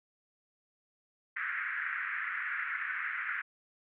pink band-pass noise, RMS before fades -36 dBFS, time 1.36-3.42 s, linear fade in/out 10 ms, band 1400 to 2100 Hz, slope 48 dB/octave, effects none

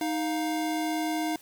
square tone pair together, 312.5 / 703.8 Hz, D#4 / F5, +8 / +13 cents, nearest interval octave + major second, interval 1405 cents, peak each -29 / -33 dBFS, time 0.01-1.36 s, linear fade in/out 2 ms, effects white hiss -54 dBFS RMS until 1.41 s

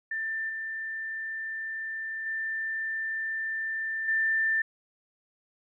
sine tone with level steps, 1783 Hz, A6, 22 cents sharp, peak -29 / -32 / -29 / -23 dBFS, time 0.11-4.62 s, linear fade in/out 5 ms, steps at 0.49 / 2.26 / 4.08 s, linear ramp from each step 5 ms, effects none

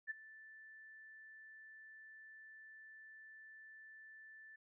sine tone with ADSR envelope, 1760 Hz, A6, in tune, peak -37 dBFS, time 0.07-4.56 s, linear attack 35 ms, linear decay 16 ms, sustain -18 dB, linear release 6 ms, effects none

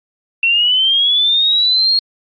sine linear sweep, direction up, 2691 to 4298 Hz, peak -10 dBFS, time 0.43-1.99 s, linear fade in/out 2 ms, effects Opus 32 kbps

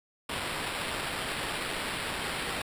blue noise with sample-and-hold, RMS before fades -34 dBFS, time 0.29-2.62 s, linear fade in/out 5 ms, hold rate 6300 Hz, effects resampled to 32000 Hz

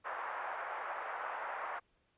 pink band-pass noise, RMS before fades -41 dBFS, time 0.04-1.8 s, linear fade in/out 20 ms, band 680 to 1700 Hz, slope 24 dB/octave, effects pink hiss -75 dBFS RMS until 2.17 s + resampled to 8000 Hz

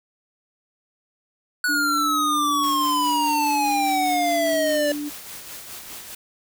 square exponential sweep, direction down, 1480 to 579 Hz, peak -20 dBFS, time 1.64-4.92 s, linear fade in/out 2 ms
sine tone, 293.7 Hz, D4, in tune, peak -26 dBFS, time 1.68-5.1 s, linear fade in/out 20 ms
white noise with tremolo, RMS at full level -36 dBFS, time 2.63-6.15 s, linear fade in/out 5 ms, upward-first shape sine, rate 4.9 Hz, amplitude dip 40%
effects none

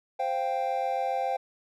triangle chord, C suspended fourth, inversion none, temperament just, 523.3 / 697.7 / 784.9 Hz, C5 / F5 / G5, 0 / -2 / +2 cents, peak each -30 / -30 / -27 dBFS, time 0.19-1.37 s, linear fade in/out 10 ms, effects none

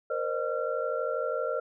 sine tone cluster, 471.6 / 524 / 610 / 1369 Hz, A#4 / C5 / D#5 / F6, +20 / +2 / -34 / -35 cents, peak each -33 / -32 / -33 / -35 dBFS, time 0.1-1.6 s, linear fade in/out 5 ms, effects none

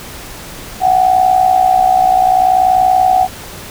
sine tone with amplitude modulation, 746 Hz, F#5, 14 cents sharp, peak -4 dBFS, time 0.8-3.28 s, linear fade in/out 50 ms, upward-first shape sine, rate 60.6 Hz, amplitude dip 70%, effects pink hiss -30 dBFS RMS until 3.7 s

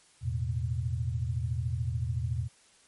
sine chord, E suspended fourth, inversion none, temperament just, 82.41 / 109.88 / 123.61 Hz, E2 / A2 / B2, 0 / -2 / +2 cents, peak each -33 / -33 / -32 dBFS, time 0.21-2.49 s, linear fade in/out 50 ms, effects white hiss -61 dBFS RMS until 2.87 s + MP3 48 kbps

